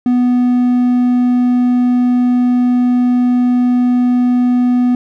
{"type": "tone", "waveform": "triangle", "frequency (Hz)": 246.9, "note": "B3", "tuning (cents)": 0, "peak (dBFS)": -7, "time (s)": [0.06, 4.95], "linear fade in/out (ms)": 2, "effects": []}